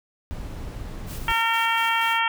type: noise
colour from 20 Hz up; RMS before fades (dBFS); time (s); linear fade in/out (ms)
brown; -33; 0.31-1.32; 0
type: noise with tremolo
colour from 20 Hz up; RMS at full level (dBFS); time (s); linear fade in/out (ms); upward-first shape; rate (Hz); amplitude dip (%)
white; -40; 1.06-2.21; 50; square; 4.2; 45
type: harmonic tone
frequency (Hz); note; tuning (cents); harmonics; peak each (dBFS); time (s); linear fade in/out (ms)
456.5; A#4; -36; 2 / 3 / 4 / 5 / 6 / 7; -24 / -26 / -27 / -28 / -29 / -29; 1.28-2.28; 2
effects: none